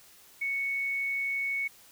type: tone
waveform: sine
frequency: 2217 Hz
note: C#7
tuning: in tune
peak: -28 dBFS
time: 0.41-1.68 s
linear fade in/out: 10 ms
effects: white hiss -56 dBFS RMS until 1.91 s